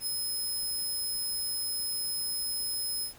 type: tone with ADSR envelope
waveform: 15% pulse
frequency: 5130 Hz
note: E8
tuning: 48 cents flat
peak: -23 dBFS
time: 0-3.14 s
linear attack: 68 ms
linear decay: 8 ms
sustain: -2 dB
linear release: 110 ms
effects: pink hiss -54 dBFS RMS until 3.18 s